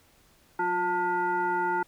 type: tone with frequency modulation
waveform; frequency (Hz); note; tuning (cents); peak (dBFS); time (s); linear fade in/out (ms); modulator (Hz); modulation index
sine; 891; A5; +22; -24; 0.59-1.83; 5; 536; 1
effects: pink hiss -61 dBFS RMS until 1.87 s